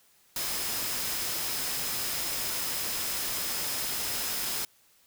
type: tone in noise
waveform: sine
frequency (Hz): 5100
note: D#8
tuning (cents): +42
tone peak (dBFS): -40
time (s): 0.36-4.65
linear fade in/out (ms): 2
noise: white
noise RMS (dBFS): -32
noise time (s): 0.36-4.65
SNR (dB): -11
effects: white hiss -63 dBFS RMS until 5.06 s